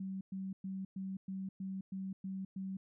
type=tone bursts; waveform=sine; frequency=191.3 Hz; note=G3; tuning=42 cents flat; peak=-38 dBFS; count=9; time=0-2.77 s; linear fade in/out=5 ms; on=210 ms; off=110 ms; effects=none